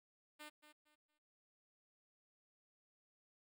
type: tone with echo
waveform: 5% pulse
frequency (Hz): 301.3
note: D4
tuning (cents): +44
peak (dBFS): -40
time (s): 0.39-0.5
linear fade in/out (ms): 20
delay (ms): 230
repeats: 3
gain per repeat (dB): -11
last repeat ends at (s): 1.19
effects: none